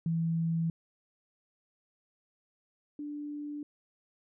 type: tone pair in turn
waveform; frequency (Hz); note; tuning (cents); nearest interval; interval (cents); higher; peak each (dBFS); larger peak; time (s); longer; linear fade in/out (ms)
sine; 164.9 / 293.8; E3 / D4; +1 / +1; minor seventh; 1000; second; -27 / -36; first; 0.06-0.7 / 2.99-3.63; neither; 2
effects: none